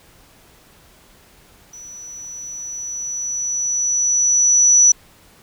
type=tone with level ramp; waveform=sine; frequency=5920 Hz; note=F#8; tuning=in tune; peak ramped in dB=-35 to -7 dBFS; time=1.73-4.92 s; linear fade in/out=5 ms; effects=pink hiss -50 dBFS RMS until 5.42 s